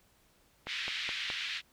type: band-pass noise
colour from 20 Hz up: white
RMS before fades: -37 dBFS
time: 0.66-1.62 s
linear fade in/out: 50 ms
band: 1800 to 3600 Hz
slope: 24 dB/octave
type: click train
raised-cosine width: 0.5 ms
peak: -24 dBFS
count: 4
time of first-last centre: 0.67-1.302 s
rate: 4.75 Hz
effects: pink hiss -67 dBFS RMS until 1.72 s